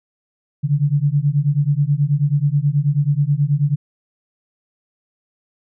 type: beating tone pair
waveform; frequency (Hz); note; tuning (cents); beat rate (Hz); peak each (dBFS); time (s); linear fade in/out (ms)
sine; 139.9 / 149.2; C#3 / D3; +16 / +28; 9.3; -17; 0.63-3.76; 20
effects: none